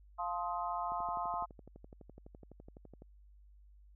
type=chord; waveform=sine; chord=F dominant seventh; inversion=none; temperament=just; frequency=698.5 / 873.1 / 1047.7 / 1257.2 Hz; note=F5 / A5 / C6 / Eb6; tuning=0 / -14 / +2 / +18 cents; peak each=-39 / -41 / -39 / -42 dBFS; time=0.18-1.46 s; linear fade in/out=20 ms
type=click train; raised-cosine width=2 ms; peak=-39 dBFS; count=26; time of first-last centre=0.92-3.021 s; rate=11.9 Hz
effects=added 50 Hz sine -57 dBFS peak until 3.95 s